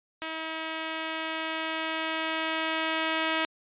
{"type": "tone with level ramp", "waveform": "5% pulse", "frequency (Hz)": 320.3, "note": "E4", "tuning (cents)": -50, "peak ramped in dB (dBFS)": [-21, -13], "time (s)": [0.22, 3.45], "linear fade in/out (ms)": 0, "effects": ["resampled to 8000 Hz"]}